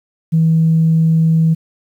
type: tone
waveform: sine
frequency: 161.9 Hz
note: E3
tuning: 31 cents flat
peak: -8 dBFS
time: 0.32-1.55 s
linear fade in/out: 20 ms
effects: tanh soft clip ceiling -4 dBFS + 8-bit